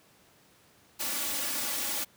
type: noise with comb filter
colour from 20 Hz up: white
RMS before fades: -32 dBFS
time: 0.99-2.05 s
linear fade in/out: 20 ms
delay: 3.5 ms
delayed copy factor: +0.9
effects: pink hiss -61 dBFS RMS until 2.16 s + high-pass 100 Hz 12 dB/octave